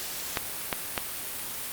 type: clicks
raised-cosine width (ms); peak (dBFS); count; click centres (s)
0.3; -9; 3; 0.372 / 0.728 / 0.978
effects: white hiss -35 dBFS RMS until 1.72 s + Opus 48 kbps